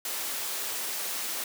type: high-pass noise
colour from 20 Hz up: white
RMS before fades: -33 dBFS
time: 0.05-1.44 s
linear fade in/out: 2 ms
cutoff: 310 Hz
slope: 12 dB/octave
effects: none